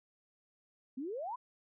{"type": "exponential sweep", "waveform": "sine", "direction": "up", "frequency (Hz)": [244.8, 1046.5], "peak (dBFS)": -37, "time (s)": [0.97, 1.36], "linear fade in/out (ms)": 10, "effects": []}